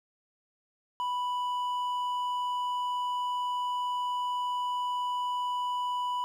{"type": "tone with hard clipping", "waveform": "sine", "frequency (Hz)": 987.8, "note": "B5", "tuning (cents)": 0, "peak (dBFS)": -30, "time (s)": [1, 6.24], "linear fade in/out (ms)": 0, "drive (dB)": 5, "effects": []}